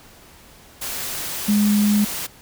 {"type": "tone in noise", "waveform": "sine", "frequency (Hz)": 207.7, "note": "G#3", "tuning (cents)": 0, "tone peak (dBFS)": -14, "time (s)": [1.48, 2.05], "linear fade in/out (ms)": 10, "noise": "white", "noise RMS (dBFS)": -28, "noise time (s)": [0.81, 2.27], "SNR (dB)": 11, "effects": ["pink hiss -47 dBFS RMS until 2.41 s"]}